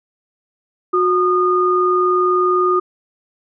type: tone pair together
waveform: sine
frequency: 363.9 / 1224 Hz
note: F#4 / D#6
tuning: -29 / -29 cents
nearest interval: octave + major sixth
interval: 2100 cents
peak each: -15 dBFS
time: 0.93-2.8 s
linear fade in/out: 10 ms
effects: none